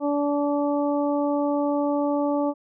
harmonic tone, 288.8 Hz, D4, 29 cents flat, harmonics 1 / 2 / 3 / 4, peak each -23 / -25 / -30 / -35 dBFS, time 0-2.54 s, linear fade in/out 50 ms, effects none

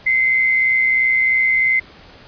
sine tone pair together, 2065 / 2188 Hz, C7 / C#7, -23 / -23 cents, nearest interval minor second, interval 100 cents, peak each -13 / -23 dBFS, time 0.06-1.8 s, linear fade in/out 10 ms, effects pink hiss -43 dBFS RMS until 2.27 s + resampled to 11025 Hz

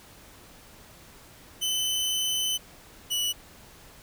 sawtooth tone pair in turn, 3034 / 2949 Hz, F#7 / F#7, +43 / -6 cents, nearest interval unison, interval 49 cents, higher first, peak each -22 dBFS, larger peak neither, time 1.61-2.58 / 3.1-3.33 s, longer first, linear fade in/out 20 ms, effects pink hiss -51 dBFS RMS until 4.02 s

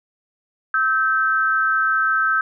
sine tone pair together, 1300 / 1554.6 Hz, E6 / G6, -24 / -15 cents, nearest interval minor third, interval 309 cents, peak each -19 / -18 dBFS, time 0.74-2.41 s, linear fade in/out 2 ms, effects none

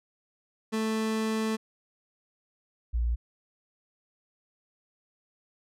30% pulse / sine tone pair in turn, 220 / 58.47 Hz, A3 / A#1, 0 / +6 cents, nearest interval octave + major seventh, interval 2294 cents, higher first, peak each -24 dBFS, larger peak neither, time 0.72-1.57 / 2.93-3.16 s, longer first, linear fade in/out 20 ms, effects low-pass 11000 Hz 12 dB/octave

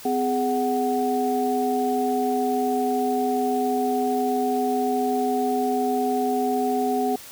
sine tone cluster, 254.9 / 416.1 / 743 Hz, C4 / G#4 / F#5, -45 / +3 / +7 cents, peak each -25 / -25 / -24 dBFS, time 0.05-7.16 s, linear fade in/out 5 ms, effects white hiss -42 dBFS RMS until 7.31 s

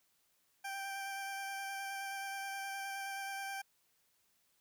20% pulse tone with vibrato, 785 Hz, G5, 2 cents sharp, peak -35 dBFS, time 0.64-3.62 s, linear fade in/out 10 ms, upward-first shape square, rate 9.5 Hz, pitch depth 10 cents each way, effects white hiss -75 dBFS RMS until 4.6 s

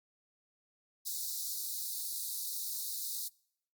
white high-pass noise, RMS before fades -38 dBFS, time 1.05-3.29 s, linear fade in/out 20 ms, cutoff 3800 Hz, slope 96 dB/octave, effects noise-tail reverb RT60 0.7 s tail -26 dB re dry + Opus 48 kbps

